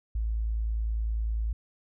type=tone; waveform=sine; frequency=55 Hz; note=A1; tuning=in tune; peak=-26 dBFS; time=0.15-1.53 s; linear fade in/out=5 ms; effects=none